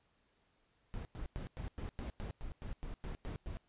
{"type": "noise bursts", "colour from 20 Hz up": "brown", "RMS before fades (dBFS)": -42, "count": 13, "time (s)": [0.94, 3.57], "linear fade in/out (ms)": 0, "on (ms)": 110, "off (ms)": 100, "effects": ["pink hiss -75 dBFS RMS until 3.68 s", "resampled to 8000 Hz"]}